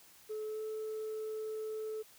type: tone with pitch glide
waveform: sine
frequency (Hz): 430.4 to 434.9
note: A4 to A4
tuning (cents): -38 to -20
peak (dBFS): -35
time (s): 0.29-2.03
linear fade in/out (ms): 20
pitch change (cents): +18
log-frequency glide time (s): 0.46-0.63
effects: tanh soft clip ceiling -35 dBFS + white hiss -60 dBFS RMS until 2.18 s